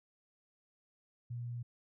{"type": "tone", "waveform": "sine", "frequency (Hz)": 120, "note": "B2", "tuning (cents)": -49, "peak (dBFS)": -38, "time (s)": [1.3, 1.63], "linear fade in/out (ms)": 10, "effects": []}